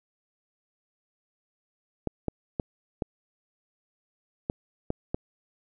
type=clicks; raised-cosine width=2 ms; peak=-14 dBFS; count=7; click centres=2.073 / 2.283 / 2.598 / 3.022 / 4.499 / 4.904 / 5.145 s; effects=none